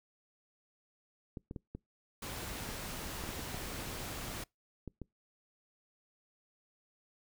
clicks, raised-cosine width 3 ms, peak -29 dBFS, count 11, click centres 1.372 / 1.511 / 1.562 / 1.75 / 2.69 / 3.238 / 3.291 / 3.393 / 3.545 / 4.877 / 5.017 s
pink noise, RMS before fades -42 dBFS, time 2.22-4.44 s, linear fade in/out 5 ms
effects noise-tail reverb RT60 0.2 s tail -26 dB re dry

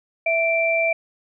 sine tone pair together, 659.2 / 2349 Hz, E5 / D7, 0 / 0 cents, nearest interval octave + minor seventh, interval 2200 cents, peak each -20 dBFS, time 0.26-0.93 s, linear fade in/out 5 ms, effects none

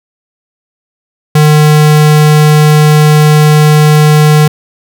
square tone, 151.6 Hz, D#3, 45 cents flat, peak -3 dBFS, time 1.35-4.48 s, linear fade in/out 5 ms, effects none

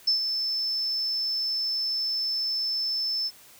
sine tone with ADSR envelope, 5274 Hz, E8, in tune, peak -18 dBFS, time 0.07-3.31 s, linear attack 9 ms, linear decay 110 ms, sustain -7 dB, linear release 45 ms, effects white hiss -52 dBFS RMS until 3.59 s

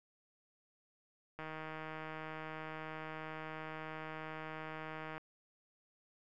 click train, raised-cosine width 0.5 ms, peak -30 dBFS, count 596, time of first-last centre 1.39-5.18 s, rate 157 Hz, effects none

